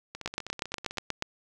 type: two click trains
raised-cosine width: 0.2 ms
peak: -21 / -12 dBFS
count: 14 / 9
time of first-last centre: 0.15-0.973 / 0.26-1.224 s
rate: 15.8 / 8.3 Hz
effects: none